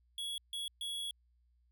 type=tone bursts at uneven times; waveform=square; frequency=3351 Hz; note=G#7; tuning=15 cents sharp; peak=-38 dBFS; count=3; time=0.18-0.38 / 0.53-0.68 / 0.81-1.11 s; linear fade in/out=2 ms; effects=added 60 Hz sine -68 dBFS peak until 1.71 s